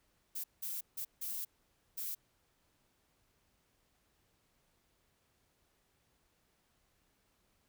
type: noise bursts at uneven times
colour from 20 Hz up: violet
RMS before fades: -40 dBFS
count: 5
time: 0.35-0.44 / 0.62-0.81 / 0.97-1.05 / 1.21-1.45 / 1.97-2.15 s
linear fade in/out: 10 ms
effects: pink hiss -75 dBFS RMS until 7.68 s